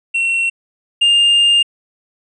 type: tone pair in turn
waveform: triangle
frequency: 2722 / 2810 Hz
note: F7 / F7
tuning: -45 / +10 cents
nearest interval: minor second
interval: 55 cents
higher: second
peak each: -12 / -7 dBFS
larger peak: second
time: 0.14-0.5 / 1.01-1.63 s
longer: second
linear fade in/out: 10 ms
effects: resampled to 22050 Hz

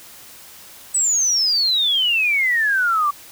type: exponential sweep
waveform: sine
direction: down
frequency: 8100 to 1139 Hz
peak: -15 dBFS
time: 0.94-3.11 s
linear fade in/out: 10 ms
effects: white hiss -42 dBFS RMS until 3.31 s

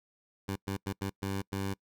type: tone bursts at uneven times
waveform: 15% pulse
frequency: 97.8 Hz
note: G2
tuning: 4 cents flat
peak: -26 dBFS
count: 6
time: 0.48-0.56 / 0.67-0.77 / 0.86-0.93 / 1.01-1.1 / 1.22-1.42 / 1.52-1.74 s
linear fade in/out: 10 ms
effects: noise-tail reverb RT60 0.1 s tail -25 dB re dry

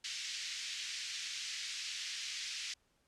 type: band-pass noise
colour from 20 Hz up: white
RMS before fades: -42 dBFS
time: 0.04-2.74 s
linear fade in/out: 5 ms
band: 2000 to 6100 Hz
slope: 24 dB/octave
effects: pink hiss -75 dBFS RMS until 3.07 s + low-pass 10000 Hz 12 dB/octave

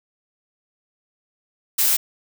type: noise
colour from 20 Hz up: blue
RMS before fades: -18 dBFS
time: 1.78-1.97 s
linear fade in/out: 10 ms
effects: none

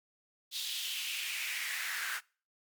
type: noise with high-pass filter sweep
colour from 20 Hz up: pink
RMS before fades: -37 dBFS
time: 0.51-2.21 s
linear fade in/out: 50 ms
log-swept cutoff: 3800 to 1500 Hz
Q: 3.7
effects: noise-tail reverb RT60 0.4 s tail -25 dB re dry + MP3 96 kbps

